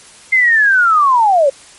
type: linear sweep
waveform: sine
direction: down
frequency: 2107 to 526 Hz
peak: -7 dBFS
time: 0.32-1.5 s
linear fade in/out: 10 ms
effects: white hiss -40 dBFS RMS until 1.78 s + MP3 48 kbps